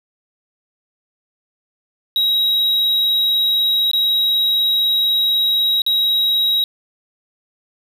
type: tone with dropouts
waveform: triangle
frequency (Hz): 3831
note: A#7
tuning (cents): +47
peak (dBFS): -12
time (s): 2.16-6.64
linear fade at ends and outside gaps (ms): 1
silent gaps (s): 3.914-3.933 / 5.819-5.864
effects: 9-bit